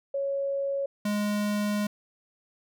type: tone pair in turn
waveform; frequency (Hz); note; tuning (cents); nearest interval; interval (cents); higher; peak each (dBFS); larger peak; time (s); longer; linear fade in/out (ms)
sine / square; 554 / 207.5; C#5 / G#3; -1 / -1; octave + perfect fourth; 1700; first; -26; neither; 0.14-0.86 / 1.05-1.87; second; 5
effects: none